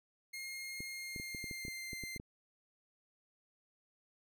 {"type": "tone with pitch glide", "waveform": "sawtooth", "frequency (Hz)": [2136, 2088], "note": ["C7", "C7"], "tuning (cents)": [35, -4], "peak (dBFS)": -39, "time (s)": [0.33, 2.18], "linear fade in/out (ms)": 10, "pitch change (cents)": -39, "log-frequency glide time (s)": [0.87, 1.95]}
{"type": "clicks", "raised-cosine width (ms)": 3, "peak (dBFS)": -33, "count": 12, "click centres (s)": [0.805, 1.162, 1.199, 1.348, 1.442, 1.512, 1.651, 1.682, 1.932, 2.037, 2.163, 2.199]}
{"effects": []}